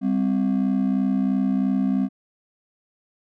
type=ring-modulated tone; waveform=triangle; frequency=228.9 Hz; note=A#3; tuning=31 cents flat; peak=-13 dBFS; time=0.01-2.09 s; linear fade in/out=50 ms; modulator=31.5 Hz; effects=tanh soft clip ceiling -10 dBFS